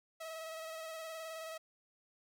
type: tone with vibrato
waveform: sawtooth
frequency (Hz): 644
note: E5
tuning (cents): -41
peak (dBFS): -39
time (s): 0.2-1.58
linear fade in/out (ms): 10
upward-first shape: square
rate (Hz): 19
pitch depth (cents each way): 22
effects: none